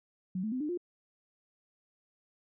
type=tone with pitch steps; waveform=sine; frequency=185 / 217.5 / 255.7 / 300.5 / 353.3 Hz; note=F#3 / A3 / C4 / D4 / F4; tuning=0 / -20 / -40 / +40 / +20 cents; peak=-31 dBFS; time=0.35-0.775 s; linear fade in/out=5 ms; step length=85 ms; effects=none

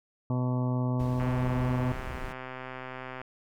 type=harmonic tone; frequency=125.5 Hz; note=B2; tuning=28 cents sharp; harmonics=1 / 2 / 3 / 4 / 5 / 6 / 7 / 8 / 9; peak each=-27 / -31 / -42 / -42 / -40 / -50 / -42 / -47 / -45 dBFS; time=0.3-1.92 s; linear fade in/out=2 ms
type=noise; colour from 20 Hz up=brown; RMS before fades=-38 dBFS; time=0.99-2.33 s; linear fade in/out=10 ms
type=click train; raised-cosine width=0.5 ms; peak=-24 dBFS; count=261; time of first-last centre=1.2-3.216 s; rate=129 Hz
effects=none

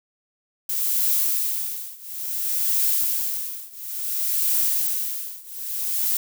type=noise with tremolo; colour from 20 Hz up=violet; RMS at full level=-20 dBFS; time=0.69-6.17 s; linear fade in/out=2 ms; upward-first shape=triangle; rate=0.58 Hz; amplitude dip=95%; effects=none

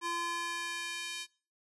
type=tone with high-pass filter sweep; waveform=square; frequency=342.6 Hz; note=F4; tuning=33 cents flat; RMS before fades=-37 dBFS; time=0.01-1.27 s; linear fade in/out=50 ms; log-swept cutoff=800 to 3000 Hz; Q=1.3; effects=noise-tail reverb RT60 0.4 s tail -23 dB re dry + resampled to 24000 Hz

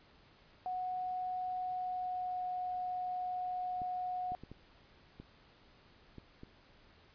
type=tone with pitch glide; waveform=sine; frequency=735 to 729.5 Hz; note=F#5 to F#5; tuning=-12 to -25 cents; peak=-35 dBFS; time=0.66-4.35 s; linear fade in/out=0 ms; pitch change=-13 cents; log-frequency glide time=1.57-2.49 s
type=clicks; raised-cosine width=3 ms; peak=-35 dBFS; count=7; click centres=3.818 / 4.32 / 4.436 / 4.516 / 5.2 / 6.183 / 6.434 s
effects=pink hiss -63 dBFS RMS until 7.14 s + resampled to 11025 Hz

